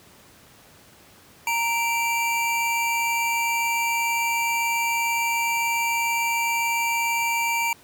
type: tone pair together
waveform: square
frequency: 927 / 2336 Hz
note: A#5 / D7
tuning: -10 / -10 cents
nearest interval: octave + major third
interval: 1600 cents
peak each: -25 dBFS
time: 1.47-7.73 s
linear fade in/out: 2 ms
effects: pink hiss -51 dBFS RMS until 7.83 s + high-pass 80 Hz 12 dB/octave